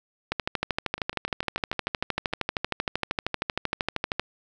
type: two click trains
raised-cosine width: 0.3 ms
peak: -9 / -23 dBFS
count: 51 / 10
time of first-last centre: 0.32-4.196 / 0.98-2.329 s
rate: 12.9 / 6.67 Hz
effects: none